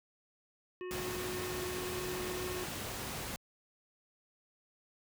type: harmonic tone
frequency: 364.2 Hz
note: F#4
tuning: 27 cents flat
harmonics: 1 / 3 / 5 / 7 / 8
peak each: -39 / -51 / -53 / -55 / -61 dBFS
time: 0.81-2.64 s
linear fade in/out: 0 ms
type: noise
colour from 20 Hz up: pink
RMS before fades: -40 dBFS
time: 0.91-3.36 s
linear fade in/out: 0 ms
effects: high-pass 60 Hz 12 dB/octave